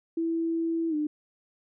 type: tone with pitch glide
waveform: sine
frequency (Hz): 330 to 300.9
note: E4 to D4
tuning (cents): +2 to +42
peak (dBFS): -25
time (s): 0.17-1.07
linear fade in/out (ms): 5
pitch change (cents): -160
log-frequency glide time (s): 0.89-0.95
effects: none